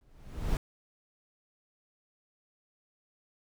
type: noise with exponential growth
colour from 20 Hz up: brown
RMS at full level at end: -25 dBFS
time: 0.01-0.57 s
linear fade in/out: 2 ms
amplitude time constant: 120 ms
effects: none